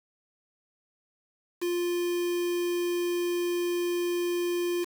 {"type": "tone with quantisation", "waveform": "triangle", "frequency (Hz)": 350, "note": "F4", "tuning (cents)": 4, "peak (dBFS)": -24, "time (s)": [1.61, 4.85], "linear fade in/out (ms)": 20, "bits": 6, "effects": []}